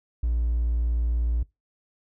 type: tone with hard clipping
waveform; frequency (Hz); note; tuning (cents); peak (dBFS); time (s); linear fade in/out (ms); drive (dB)
triangle; 58.27; A#1; 0; -22; 0.23-1.43; 5; 4
effects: noise-tail reverb RT60 0.2 s tail -22 dB re dry